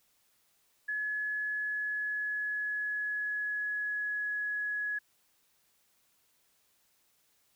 sine tone with pitch glide, 1700 to 1683.4 Hz, G#6 to G#6, +40 to +23 cents, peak -31 dBFS, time 0.88-4.99 s, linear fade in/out 10 ms, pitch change -17 cents, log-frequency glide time 1.5-4.42 s, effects white hiss -71 dBFS RMS until 7.55 s

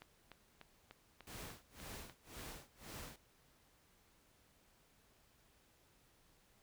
click train, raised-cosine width 0.3 ms, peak -37 dBFS, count 9, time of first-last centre 0.02-2.394 s, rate 3.37 Hz
pink noise with tremolo, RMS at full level -49 dBFS, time 1.27-3.16 s, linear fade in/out 2 ms, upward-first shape sine, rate 1.9 Hz, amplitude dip 100%
effects pink hiss -71 dBFS RMS until 6.62 s

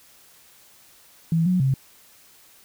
sine tone with pitch steps, 164.6 / 182.3 / 133.7 Hz, E3 / F#3 / C3, -2 / -25 / +38 cents, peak -17 dBFS, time 1.32-1.74 s, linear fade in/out 2 ms, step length 140 ms, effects white hiss -53 dBFS RMS until 2.64 s

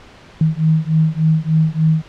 sine beating tone pair, 156.8 / 160.2 Hz, D#3 / E3, +14 / -49 cents, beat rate 3.4 Hz, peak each -15 dBFS, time 0.41-2.02 s, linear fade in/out 2 ms, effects pink hiss -42 dBFS RMS until 2.08 s + low-pass 4000 Hz 12 dB/octave

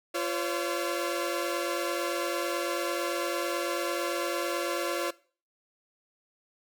sawtooth tone cluster, 346 / 516 / 565 / 1364 Hz, F4 / C5 / C#5 / F6, -16 / -24 / +33 / -41 cents, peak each -29 / -32 / -29 / -34 dBFS, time 0.14-5.11 s, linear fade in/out 10 ms, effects noise-tail reverb RT60 0.4 s tail -20 dB re dry

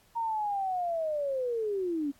sine linear sweep, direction down, 935 to 273 Hz, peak -28 dBFS, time 0.15-2.12 s, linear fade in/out 20 ms, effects pink hiss -63 dBFS RMS until 2.19 s + AAC 64 kbps

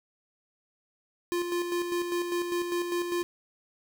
square tone with tremolo, 349.2 Hz, F4, in tune, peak -27 dBFS, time 1.32-3.23 s, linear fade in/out 0 ms, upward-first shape square, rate 5 Hz, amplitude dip 45%, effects 11-bit

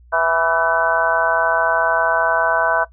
harmonic tone with a mistuned harmonic, 164.81 Hz, E3, in tune, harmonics 3 / 4 / 5 / 6 / 7 / 8 / 9, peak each -29 / -18 / -26 / -21 / -25 / -27 / -19 dBFS, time 0.12-2.85 s, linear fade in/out 20 ms, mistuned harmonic 9, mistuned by +34 cents, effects noise-tail reverb RT60 0.1 s tail -18 dB re dry + added 60 Hz sine -44 dBFS peak until 2.92 s

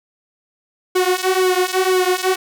sawtooth tone with flanger, 370 Hz, F#4, in tune, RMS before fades -17 dBFS, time 0.95-2.36 s, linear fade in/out 10 ms, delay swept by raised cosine 1.1 to 5.5 ms, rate 2 Hz, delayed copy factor -0.9, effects none

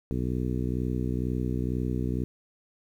harmonic tone, 62.1 Hz, B1, 10 cents sharp, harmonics 1 / 2 / 3 / 4 / 5 / 6 / 7, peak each -32 / -31 / -34 / -33 / -36 / -38 / -40 dBFS, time 0.11-2.24 s, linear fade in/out 0 ms, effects 10-bit

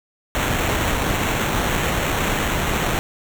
pink noise with sample-and-hold, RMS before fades -21 dBFS, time 0.35-2.99 s, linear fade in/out 0 ms, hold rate 4900 Hz, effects none

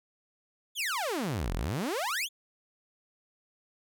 sawtooth exponential two-way sweep, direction down then up, 3625 to 36.71 to 3625 Hz, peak -26 dBFS, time 0.75-2.29 s, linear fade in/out 50 ms, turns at 1.54 s, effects none

